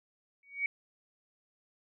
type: tone with exponential growth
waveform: sine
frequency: 2249 Hz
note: C#7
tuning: 24 cents sharp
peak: -25 dBFS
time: 0.43-0.66 s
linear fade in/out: 2 ms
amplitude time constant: 49 ms
effects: none